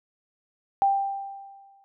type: tone with exponential decay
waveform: sine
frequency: 789 Hz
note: G5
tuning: 11 cents sharp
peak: -16 dBFS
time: 0.82-1.84 s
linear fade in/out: 0 ms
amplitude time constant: 220 ms
effects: none